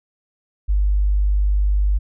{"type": "tone", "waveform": "sine", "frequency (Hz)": 50, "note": "G1", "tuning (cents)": 35, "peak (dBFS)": -14, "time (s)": [0.68, 1.99], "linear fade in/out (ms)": 20, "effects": []}